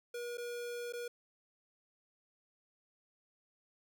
square tone with dropouts, 480 Hz, B4, 49 cents flat, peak -40 dBFS, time 0.14-1.08 s, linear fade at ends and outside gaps 5 ms, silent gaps 0.373-0.38 / 0.925-0.934 s, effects none

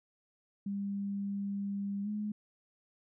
sine tone with pitch glide, 199.8 to 210 Hz, G3 to G#3, +33 to +19 cents, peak -33 dBFS, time 0.66-2.32 s, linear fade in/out 5 ms, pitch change +86 cents, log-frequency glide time 2.03-2.08 s, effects none

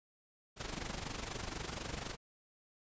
pink noise with amplitude modulation, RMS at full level -39 dBFS, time 0.56-2.17 s, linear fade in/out 50 ms, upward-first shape sine, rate 24.1 Hz, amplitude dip 70%, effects resampled to 16000 Hz

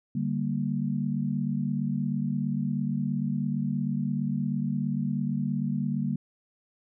sine chord, G minor, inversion second, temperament equal, 146.83 / 196 / 233.1 Hz, D3 / G3 / Bb3, 0 / 0 / 0 cents, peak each -30 dBFS, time 0.15-6.16 s, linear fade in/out 5 ms, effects none

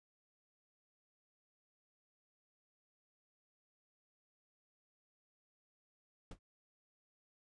brown noise with exponential decay, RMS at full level -39 dBFS, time 6.31-6.39 s, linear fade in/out 5 ms, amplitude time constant 16 ms, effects resampled to 22050 Hz

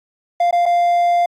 triangle tone with dropouts, 697 Hz, F5, 4 cents flat, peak -10 dBFS, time 0.4-1.26 s, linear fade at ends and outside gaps 5 ms, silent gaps 0.51-0.526 / 0.657-0.661 s, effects AAC 64 kbps

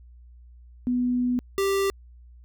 sine / square tone pair in turn, 247.3 / 392.6 Hz, B3 / G4, +3 / +3 cents, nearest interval minor sixth, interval 800 cents, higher second, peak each -21 / -22 dBFS, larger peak first, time 0.87-1.39 / 1.58-1.9 s, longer first, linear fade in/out 0 ms, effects added 60 Hz sine -46 dBFS peak until 2.44 s

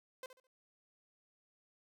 sawtooth tone with echo, 516 Hz, C5, 24 cents flat, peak -40 dBFS, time 0.23-0.26 s, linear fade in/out 2 ms, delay 70 ms, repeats 3, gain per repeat -11 dB, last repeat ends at 0.47 s, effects none

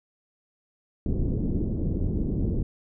pink low-pass noise, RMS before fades -26 dBFS, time 1.06-2.63 s, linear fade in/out 2 ms, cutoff 360 Hz, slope 24 dB/octave, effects none

